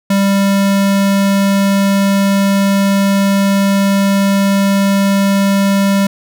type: tone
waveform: square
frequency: 197.4 Hz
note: G3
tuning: 12 cents sharp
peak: -10 dBFS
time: 0.1-6.07 s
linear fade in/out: 5 ms
effects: none